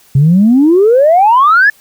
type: exponential sweep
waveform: sine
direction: up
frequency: 130.81 to 1760 Hz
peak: -3 dBFS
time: 0.15-1.7 s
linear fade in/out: 5 ms
effects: tanh soft clip ceiling 0 dBFS + white hiss -46 dBFS RMS until 1.8 s